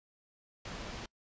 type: low-pass noise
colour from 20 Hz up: pink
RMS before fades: -43 dBFS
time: 0.65-1.06 s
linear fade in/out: 5 ms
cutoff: 5900 Hz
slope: 12 dB/octave
effects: noise-tail reverb RT60 0.1 s tail -26 dB re dry + resampled to 16000 Hz